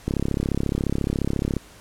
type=click train; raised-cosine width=3 ms; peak=-10 dBFS; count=52; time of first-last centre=0.08-1.567 s; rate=34.3 Hz; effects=pink hiss -48 dBFS RMS until 1.8 s + low-pass 12000 Hz 12 dB/octave